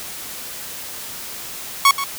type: tone with echo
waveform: sawtooth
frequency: 1108.7 Hz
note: C#6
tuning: in tune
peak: -5 dBFS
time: 1.85-1.91 s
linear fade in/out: 2 ms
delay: 130 ms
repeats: 1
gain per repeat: -12 dB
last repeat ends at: 2.04 s
effects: white hiss -32 dBFS RMS until 2.18 s